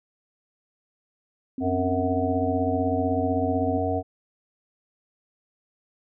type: tone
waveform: sine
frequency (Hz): 261.6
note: C4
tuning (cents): 0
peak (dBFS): -27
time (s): 1.58-3.78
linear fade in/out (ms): 2
type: harmonic tone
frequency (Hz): 92.5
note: F#2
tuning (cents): 0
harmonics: 1 / 3 / 5 / 7 / 8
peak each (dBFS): -29 / -29 / -29 / -29 / -29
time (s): 1.6-4.03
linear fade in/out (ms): 50
effects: none